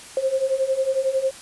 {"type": "beating tone pair", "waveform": "sine", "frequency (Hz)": [523.3, 534.3], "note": ["C5", "C5"], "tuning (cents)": [0, 36], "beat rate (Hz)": 11, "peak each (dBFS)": [-24, -21], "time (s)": [0.17, 1.31], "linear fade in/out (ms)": 2, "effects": ["white hiss -41 dBFS RMS until 1.41 s", "resampled to 24000 Hz"]}